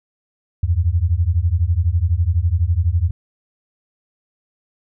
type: beating tone pair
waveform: sine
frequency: 80 / 92 Hz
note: D#2 / F#2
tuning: +49 / -9 cents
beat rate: 12 Hz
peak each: -17 dBFS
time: 0.63-3.11 s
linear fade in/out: 5 ms
effects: none